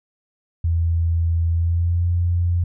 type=tone with pitch glide; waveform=sine; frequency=83.5 to 87.1 Hz; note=E2 to F2; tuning=+23 to -4 cents; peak=-16 dBFS; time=0.64-2.64 s; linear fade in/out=5 ms; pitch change=+73 cents; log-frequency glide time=1.51-2.07 s; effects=none